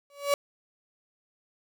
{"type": "tone with exponential growth", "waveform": "35% pulse", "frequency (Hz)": 568, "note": "C#5", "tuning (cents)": 42, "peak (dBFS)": -17, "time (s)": [0.1, 0.34], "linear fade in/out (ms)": 1, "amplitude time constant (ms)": 51, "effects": []}